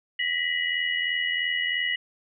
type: tone cluster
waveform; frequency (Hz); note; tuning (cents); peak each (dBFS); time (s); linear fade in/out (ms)
sine; 1919 / 2002 / 2916; A#6 / B6 / F#7; +50 / +23 / -26; -29 / -28 / -28; 0.19-1.96; 5
effects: none